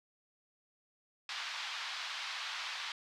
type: band-pass noise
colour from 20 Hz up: white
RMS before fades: -41 dBFS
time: 1.29-2.92 s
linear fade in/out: 2 ms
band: 900 to 4400 Hz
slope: 24 dB/octave
effects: none